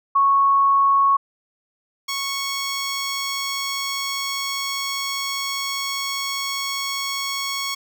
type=tone pair in turn; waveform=sine / 10% pulse; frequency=1105 / 1105 Hz; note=C#6 / C#6; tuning=-6 / -6 cents; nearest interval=unison; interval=0 cents; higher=neither; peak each=-13 / -15 dBFS; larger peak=first; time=0.15-1.17 / 2.08-7.75 s; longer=second; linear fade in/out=10 ms; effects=none